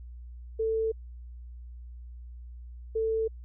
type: tone pair in turn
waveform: sine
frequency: 444.5 / 444.5 Hz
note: A4 / A4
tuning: +18 / +18 cents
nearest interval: unison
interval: 0 cents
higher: neither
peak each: -25 dBFS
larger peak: neither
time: 0.59-0.92 / 2.95-3.28 s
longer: neither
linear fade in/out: 10 ms
effects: added 60 Hz sine -41 dBFS peak until 3.44 s